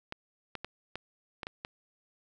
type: clicks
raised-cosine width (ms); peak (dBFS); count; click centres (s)
0.3; -21; 7; 0.124 / 0.553 / 0.646 / 0.956 / 1.432 / 1.469 / 1.649
effects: none